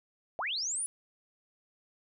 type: linear sweep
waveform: sine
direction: up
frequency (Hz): 564 to 10150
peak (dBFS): -31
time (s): 0.39-0.86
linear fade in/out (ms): 0
effects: none